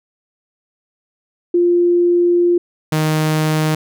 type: tone pair in turn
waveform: sine / sawtooth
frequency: 349.2 / 155.55 Hz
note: F4 / D#3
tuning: 0 / 0 cents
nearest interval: octave + major second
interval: 1400 cents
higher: first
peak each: -10 dBFS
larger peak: neither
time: 1.54-2.58 / 2.92-3.75 s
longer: first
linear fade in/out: 5 ms
effects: none